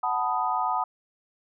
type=chord; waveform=sine; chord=B dominant seventh; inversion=second; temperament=equal; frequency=740 / 880 / 987.8 / 1244.5 Hz; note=F#5 / A5 / B5 / D#6; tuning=0 / 0 / 0 / 0 cents; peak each=-29 dBFS; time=0.03-0.84 s; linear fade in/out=5 ms; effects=none